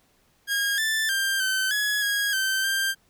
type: tone with pitch steps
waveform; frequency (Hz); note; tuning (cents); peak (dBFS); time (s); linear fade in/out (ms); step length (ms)
sawtooth; 1630 / 1764 / 1586 / 1536 / 1684 / 1645 / 1550 / 1582; G#6 / A6 / G6 / G6 / G#6 / G#6 / G6 / G6; -33 / +4 / +20 / -36 / +24 / -17 / -20 / +15; -19; 0.47-2.95; 50; 310
effects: pink hiss -64 dBFS RMS until 3.09 s